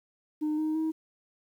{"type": "tone with pitch steps", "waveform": "sine", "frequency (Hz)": [304.9, 311.1, 317.5], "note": ["D#4", "D#4", "D#4"], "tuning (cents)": [-35, 0, 35], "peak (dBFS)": -24, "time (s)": [0.41, 0.92], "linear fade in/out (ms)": 20, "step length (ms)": 170, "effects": ["tanh soft clip ceiling -25 dBFS", "10-bit"]}